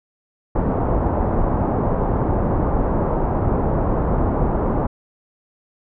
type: low-pass noise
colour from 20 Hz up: pink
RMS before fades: -19 dBFS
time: 0.55-4.87 s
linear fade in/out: 10 ms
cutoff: 1000 Hz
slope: 24 dB/octave
effects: none